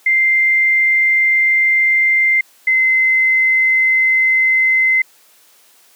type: tone pair in turn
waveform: sine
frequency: 2091 / 2060 Hz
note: C7 / C7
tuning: -2 / -28 cents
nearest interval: unison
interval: 26 cents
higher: first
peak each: -10 dBFS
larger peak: neither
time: 0.06-2.41 / 2.67-5.02 s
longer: neither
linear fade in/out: 5 ms
effects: white hiss -50 dBFS RMS until 5.95 s + high-pass 300 Hz 12 dB/octave